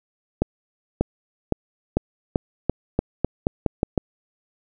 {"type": "accelerating click train", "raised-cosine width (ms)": 2, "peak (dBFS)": -5, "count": 12, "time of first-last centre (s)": [0.42, 3.978], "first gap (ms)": 590, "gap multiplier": 0.87, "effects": []}